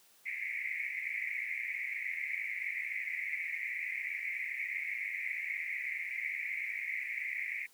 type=band-pass noise; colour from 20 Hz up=pink; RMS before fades=-38 dBFS; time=0.25-7.67 s; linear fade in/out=20 ms; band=2000 to 2300 Hz; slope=96 dB/octave; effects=white hiss -64 dBFS RMS until 7.73 s + high-pass 150 Hz 12 dB/octave